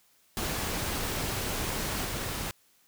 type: noise with level steps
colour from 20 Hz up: pink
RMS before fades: -32 / -34 dBFS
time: 0.37-2.51 s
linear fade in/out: 0 ms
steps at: 2.04 s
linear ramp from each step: 20 ms
effects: white hiss -65 dBFS RMS until 2.87 s